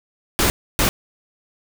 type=noise bursts at uneven times; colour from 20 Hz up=pink; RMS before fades=-17 dBFS; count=2; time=0.39-0.5 / 0.79-0.89 s; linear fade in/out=0 ms; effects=none